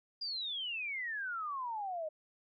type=exponential sweep; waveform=sine; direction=down; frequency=4900 to 606 Hz; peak=-36 dBFS; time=0.21-2.09 s; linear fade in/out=10 ms; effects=none